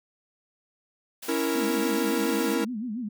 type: high-pass noise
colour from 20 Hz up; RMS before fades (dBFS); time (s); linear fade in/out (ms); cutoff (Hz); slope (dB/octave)
white; -39; 1.22-2.55; 10; 230; 12
type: chord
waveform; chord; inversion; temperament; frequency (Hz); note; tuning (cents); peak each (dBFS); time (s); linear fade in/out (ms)
45% pulse; A# diminished; first; equal; 277.2 / 329.6 / 466.2; C#4 / E4 / A#4; 0 / 0 / 0; -30 / -28 / -29; 1.28-2.65; 10
type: tone with vibrato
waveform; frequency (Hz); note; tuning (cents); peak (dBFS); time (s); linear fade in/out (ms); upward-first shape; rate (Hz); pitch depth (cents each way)
sine; 229.7; A#3; -25; -29; 1.55-3.09; 10; sine; 7.1; 190
effects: none